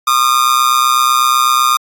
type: tone with amplitude modulation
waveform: 45% pulse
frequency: 1216 Hz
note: D#6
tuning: 40 cents flat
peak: -6 dBFS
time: 0.07-1.77 s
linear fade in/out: 5 ms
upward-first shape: sine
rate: 128 Hz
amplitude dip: 75%
effects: AAC 64 kbps